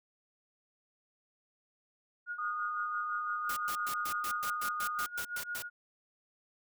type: tone with tremolo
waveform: sine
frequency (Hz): 1437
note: F6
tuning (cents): +49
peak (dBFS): -34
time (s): 2.26-5.7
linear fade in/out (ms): 50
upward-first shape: sine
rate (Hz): 5.9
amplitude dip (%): 80
type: tone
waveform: sine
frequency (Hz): 1229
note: D#6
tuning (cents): -22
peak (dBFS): -34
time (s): 2.38-5.06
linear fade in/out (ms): 10
type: noise bursts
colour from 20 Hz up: white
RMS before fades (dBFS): -40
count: 12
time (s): 3.49-5.624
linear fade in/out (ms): 5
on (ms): 77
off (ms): 110
effects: none